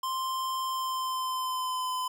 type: tone with pitch glide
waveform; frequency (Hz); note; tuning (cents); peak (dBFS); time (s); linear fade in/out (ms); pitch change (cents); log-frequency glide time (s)
square; 1046.5 to 1016.7; C6 to B5; 0 to +50; -30; 0.03-2.08; 5; -50; 0.68-1.91
effects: 12-bit